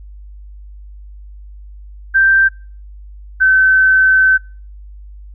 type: tone pair in turn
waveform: sine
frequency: 1568 / 1532.2 Hz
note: G6 / G6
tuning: 0 / -40 cents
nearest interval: unison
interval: 40 cents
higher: first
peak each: -7 dBFS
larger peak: neither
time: 2.14-2.49 / 3.4-4.38 s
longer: second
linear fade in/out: 20 ms
effects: noise-tail reverb RT60 0.4 s tail -26 dB re dry + added 50 Hz sine -32 dBFS peak until 5.34 s